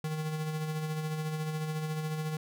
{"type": "tone with tremolo", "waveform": "square", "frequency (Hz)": 155.56, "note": "D#3", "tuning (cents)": 0, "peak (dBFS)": -31, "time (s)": [0.04, 2.37], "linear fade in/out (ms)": 2, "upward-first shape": "sine", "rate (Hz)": 14, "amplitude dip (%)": 40, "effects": []}